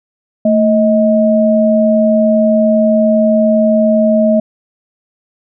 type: tone pair together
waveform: sine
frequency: 222.5 / 630 Hz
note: A3 / D#5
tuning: +20 / +21 cents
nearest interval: octave + tritone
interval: 1801 cents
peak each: -10 dBFS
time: 0.45-4.4 s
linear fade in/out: 5 ms
effects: none